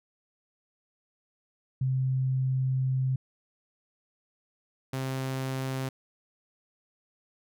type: tone pair in turn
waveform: sine / sawtooth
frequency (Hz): 130.81 / 132.18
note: C3 / C3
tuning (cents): 0 / +18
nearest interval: unison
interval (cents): 18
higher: second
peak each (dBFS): -24 / -26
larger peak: first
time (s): 1.81-3.16 / 4.93-5.89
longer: first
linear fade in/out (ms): 5
effects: none